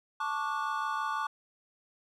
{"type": "chord", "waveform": "triangle", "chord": "D major seventh", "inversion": "second", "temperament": "equal with one note detuned", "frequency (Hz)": [880, 1108.7, 1174.7, 1457.9], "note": ["A5", "C#6", "D6", "F#6"], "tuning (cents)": [0, 0, 0, -26], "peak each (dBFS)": [-34, -34, -33, -36], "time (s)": [0.2, 1.27], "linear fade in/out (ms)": 5, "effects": []}